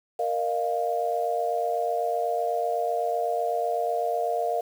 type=chord; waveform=sine; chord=Bb suspended fourth; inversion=none; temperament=equal with one note detuned; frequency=466.2 / 610.5 / 698.5 Hz; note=Bb4 / Eb5 / F5; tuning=0 / -33 / 0 cents; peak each=-29 / -30 / -26 dBFS; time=0.19-4.61 s; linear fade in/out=5 ms; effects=8-bit